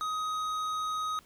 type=tone with tanh clipping; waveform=sine; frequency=1257 Hz; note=D#6; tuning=17 cents sharp; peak=-32 dBFS; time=0.01-1.19 s; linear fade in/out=0 ms; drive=12 dB; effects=pink hiss -60 dBFS RMS until 1.25 s